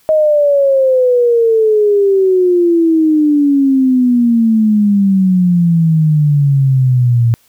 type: exponential sweep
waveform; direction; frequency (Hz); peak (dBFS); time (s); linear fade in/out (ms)
sine; down; 630 to 115; -7; 0.09-7.34; 0
effects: white hiss -52 dBFS RMS until 7.48 s